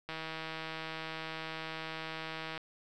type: click train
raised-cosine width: 0.3 ms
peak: -24 dBFS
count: 399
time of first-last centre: 0.09-2.577 s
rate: 160 Hz
effects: none